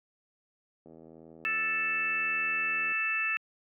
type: click train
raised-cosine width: 2 ms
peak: -36 dBFS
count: 168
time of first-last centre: 0.86-2.919 s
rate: 81.1 Hz
type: harmonic tone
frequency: 440 Hz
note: A4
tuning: in tune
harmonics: 3 / 4 / 5 / 6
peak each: -37 / -33 / -40 / -29 dBFS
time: 1.45-3.37 s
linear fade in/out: 0 ms
effects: high-pass 200 Hz 12 dB/octave